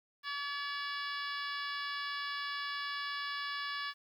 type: harmonic tone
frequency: 571 Hz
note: D5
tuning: 49 cents flat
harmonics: 2 / 3 / 4 / 5 / 6 / 7 / 8 / 9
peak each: -41 / -40 / -48 / -48 / -46 / -49 / -49 / -49 dBFS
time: 0.23-3.94 s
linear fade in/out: 50 ms
effects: 11-bit